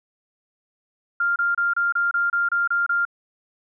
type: tone bursts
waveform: sine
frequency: 1396.9 Hz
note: F6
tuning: in tune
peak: -18 dBFS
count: 10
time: 1.2-3.052 s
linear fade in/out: 5 ms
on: 160 ms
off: 28 ms
effects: none